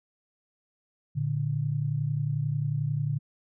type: tone pair together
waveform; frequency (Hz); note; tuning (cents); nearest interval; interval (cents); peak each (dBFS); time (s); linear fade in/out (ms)
sine; 115.63 / 146.83; A#2 / D3; -14 / 0; major third; 414; -30 / -27; 1.15-3.19; 20
effects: none